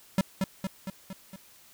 square tone with echo, 191.5 Hz, G3, 40 cents flat, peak -21 dBFS, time 0.18-0.21 s, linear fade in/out 2 ms, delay 230 ms, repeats 5, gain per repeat -4 dB, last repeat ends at 1.36 s, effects white hiss -56 dBFS RMS until 1.73 s

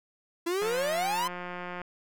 45% pulse exponential sweep, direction up, 331.4 to 1046.5 Hz, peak -27 dBFS, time 0.46-1.28 s, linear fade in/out 10 ms
click train, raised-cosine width 0.5 ms, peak -23 dBFS, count 214, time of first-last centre 0.62-1.817 s, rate 178 Hz
effects none

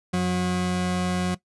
40% pulse tone pair together, 90.33 / 181 Hz, F#2 / F#3, -41 / -38 cents, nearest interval octave, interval 1203 cents, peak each -32 / -21 dBFS, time 0.13-1.35 s, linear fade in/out 10 ms, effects noise-tail reverb RT60 0.1 s tail -17 dB re dry + resampled to 24000 Hz

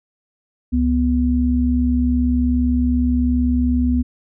sine tone pair together, 69.23 / 246.7 Hz, C#2 / B3, -2 / -2 cents, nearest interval octave + minor seventh, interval 2200 cents, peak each -18 / -16 dBFS, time 0.72-4.03 s, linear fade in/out 20 ms, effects none

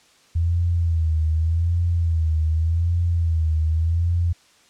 sine tone with vibrato, 82.41 Hz, E2, in tune, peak -17 dBFS, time 0.35-4.33 s, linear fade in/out 10 ms, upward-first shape sine, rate 0.85 Hz, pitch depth 78 cents each way, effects white hiss -55 dBFS RMS until 4.69 s + low-pass 7000 Hz 12 dB/octave

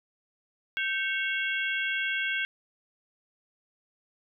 harmonic tone with a mistuned harmonic, 550 Hz, C#5, 14 cents flat, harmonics 3 / 4 / 5 / 6, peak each -30 / -32 / -34 / -36 dBFS, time 0.77-2.45 s, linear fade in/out 0 ms, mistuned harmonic 3, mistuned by -100 cents, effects none

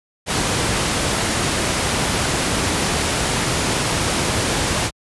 pink noise, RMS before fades -19 dBFS, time 0.26-4.91 s, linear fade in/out 50 ms, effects high-pass 60 Hz 12 dB/octave + resampled to 24000 Hz

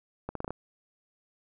accelerating click train, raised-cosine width 1 ms, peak -20 dBFS, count 6, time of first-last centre 0.29-0.506 s, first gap 63 ms, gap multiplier 0.81, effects none

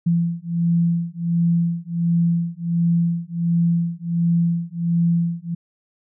sine beating tone pair, 169 / 170.4 Hz, E3 / F3, +43 / -42 cents, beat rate 1.4 Hz, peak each -20 dBFS, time 0.06-5.55 s, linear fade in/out 10 ms, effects none

